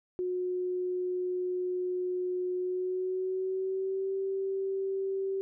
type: tone with pitch glide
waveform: sine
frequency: 363.2 to 387 Hz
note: F#4 to G4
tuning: -32 to -22 cents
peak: -29 dBFS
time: 0.19-5.41 s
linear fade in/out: 0 ms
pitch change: +110 cents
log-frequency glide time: 2.55-4.14 s
effects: none